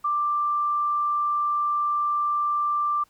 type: tone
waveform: sine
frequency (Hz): 1180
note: D6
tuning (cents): +8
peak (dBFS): -21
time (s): 0.04-3.04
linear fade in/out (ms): 10
effects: pink hiss -62 dBFS RMS until 3.09 s